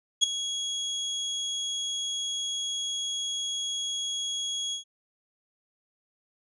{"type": "tone with ADSR envelope", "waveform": "30% pulse", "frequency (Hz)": 3322, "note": "G#7", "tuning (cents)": 0, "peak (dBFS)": -12, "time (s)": [0.21, 4.84], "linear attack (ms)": 25, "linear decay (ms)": 8, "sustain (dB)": -14, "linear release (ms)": 110, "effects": ["resampled to 24000 Hz"]}